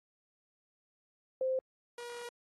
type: tone pair in turn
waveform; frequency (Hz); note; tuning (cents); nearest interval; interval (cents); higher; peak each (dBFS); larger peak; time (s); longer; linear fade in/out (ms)
sine / sawtooth; 521 / 479; C5 / A#4; -7 / +47; minor second; 146; first; -29 / -38; first; 1.41-1.59 / 1.98-2.29; second; 2
effects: AAC 32 kbps